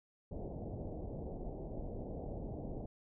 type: low-pass noise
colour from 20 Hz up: pink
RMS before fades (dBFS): -43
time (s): 0.31-2.86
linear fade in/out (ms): 5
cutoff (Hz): 730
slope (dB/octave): 48
effects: none